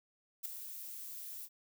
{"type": "noise with ADSR envelope", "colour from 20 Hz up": "violet", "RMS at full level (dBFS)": -36, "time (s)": [0.43, 1.49], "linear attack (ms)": 22, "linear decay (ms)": 8, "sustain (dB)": -10, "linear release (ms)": 50, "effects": []}